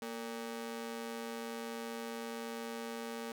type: ring-modulated tone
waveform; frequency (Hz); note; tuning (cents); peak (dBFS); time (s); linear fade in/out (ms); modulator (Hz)
sawtooth; 345.2; F4; -20; -33; 0.02-3.32; 2; 112
effects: none